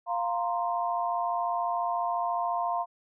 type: chord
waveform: sine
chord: F suspended fourth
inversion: none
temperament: equal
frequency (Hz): 698.5 / 932.3 / 1046.5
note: F5 / Bb5 / C6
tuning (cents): 0 / 0 / 0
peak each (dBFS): -29 / -32 / -32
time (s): 0.06-2.86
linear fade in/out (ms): 50
effects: none